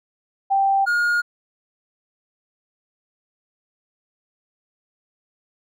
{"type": "tone pair in turn", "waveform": ["sine", "triangle"], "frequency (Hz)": [784, 1427.9], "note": ["G5", "F6"], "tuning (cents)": [0, 38], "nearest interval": "minor seventh", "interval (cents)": 1038, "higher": "second", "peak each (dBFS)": -15, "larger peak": "neither", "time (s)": [[0.5, 0.86], [0.86, 1.22]], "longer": "neither", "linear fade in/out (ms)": 20, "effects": []}